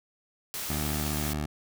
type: noise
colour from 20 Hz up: white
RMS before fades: -35 dBFS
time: 0.54-1.33 s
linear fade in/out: 0 ms
type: tone with vibrato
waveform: 15% pulse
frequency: 74.8 Hz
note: D2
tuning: 32 cents sharp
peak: -23 dBFS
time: 0.69-1.46 s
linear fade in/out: 10 ms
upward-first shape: sine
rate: 12 Hz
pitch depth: 15 cents each way
effects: none